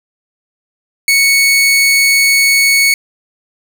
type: tone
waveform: sawtooth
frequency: 2217 Hz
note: C#7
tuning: in tune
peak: -4 dBFS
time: 1.08-2.94 s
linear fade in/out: 2 ms
effects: none